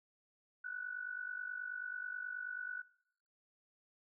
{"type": "tone with amplitude modulation", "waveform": "sine", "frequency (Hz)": 1480, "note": "F#6", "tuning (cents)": 0, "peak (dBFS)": -37, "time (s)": [0.64, 2.82], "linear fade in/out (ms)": 10, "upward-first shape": "sine", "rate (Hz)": 49.3, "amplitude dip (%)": 80, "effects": ["noise-tail reverb RT60 0.8 s tail -22 dB re dry"]}